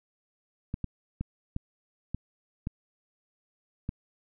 clicks, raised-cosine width 5 ms, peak -19 dBFS, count 7, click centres 0.741 / 0.843 / 1.21 / 1.564 / 2.146 / 2.671 / 3.891 s, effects none

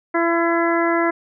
harmonic tone, 336.8 Hz, E4, 37 cents sharp, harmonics 1 / 2 / 3 / 4 / 5 / 6, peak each -19 / -22 / -24 / -25 / -26 / -27 dBFS, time 0.14-1.11 s, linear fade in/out 10 ms, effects none

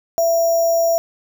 sine tone with sample-and-hold, 668 Hz, E5, 23 cents sharp, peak -13 dBFS, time 0.18-0.98 s, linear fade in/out 0 ms, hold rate 6300 Hz, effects none

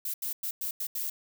violet noise bursts at uneven times, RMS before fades -33 dBFS, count 6, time 0.05-0.14 / 0.22-0.33 / 0.43-0.51 / 0.61-0.71 / 0.8-0.87 / 0.95-1.1 s, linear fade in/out 5 ms, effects none

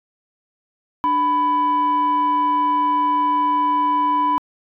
sine tone pair together, 295.8 / 994 Hz, D4 / B5, +13 / +11 cents, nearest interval octave + major sixth, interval 2098 cents, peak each -23 / -14 dBFS, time 1.04-4.38 s, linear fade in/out 0 ms, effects tanh soft clip ceiling -12 dBFS

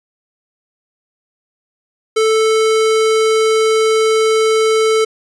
square tone, 440 Hz, A4, in tune, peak -11 dBFS, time 2.16-5.05 s, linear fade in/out 10 ms, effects resampled to 22050 Hz

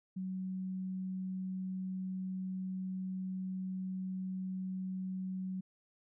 sine tone, 187.2 Hz, F#3, 20 cents sharp, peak -36 dBFS, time 0.16-5.61 s, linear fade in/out 10 ms, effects none

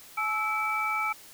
sine tone cluster, 853 / 1311 / 2307 Hz, G#5 / E6 / D7, +46 / -10 / -31 cents, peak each -33 / -29 / -30 dBFS, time 0.17-1.13 s, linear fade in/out 10 ms, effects white hiss -50 dBFS RMS until 1.33 s

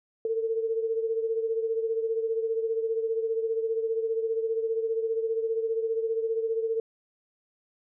sine beating tone pair, 448.1 / 463.1 Hz, A4 / A#4, +32 / -11 cents, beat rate 15 Hz, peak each -26 / -33 dBFS, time 0.25-6.8 s, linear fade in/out 2 ms, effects none

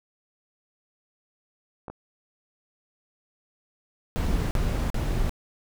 clicks, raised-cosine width 1 ms, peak -23 dBFS, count 2, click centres 1.882 / 1.9 s
brown noise bursts, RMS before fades -25 dBFS, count 3, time 4.16-5.294 s, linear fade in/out 0 ms, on 350 ms, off 42 ms
effects none

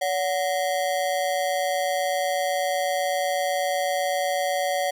square ring-modulated tone, 653 Hz, E5, 17 cents flat, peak -20 dBFS, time 0.01-4.91 s, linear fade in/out 10 ms, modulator 84 Hz, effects none

